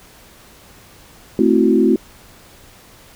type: chord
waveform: sine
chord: F# half-diminished seventh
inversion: first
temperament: equal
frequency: 220 / 261.6 / 329.6 / 370 Hz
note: A3 / C4 / E4 / F#4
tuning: 0 / 0 / 0 / 0 cents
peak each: -16 dBFS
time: 1.39-1.96 s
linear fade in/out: 2 ms
effects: pink hiss -45 dBFS RMS until 3.15 s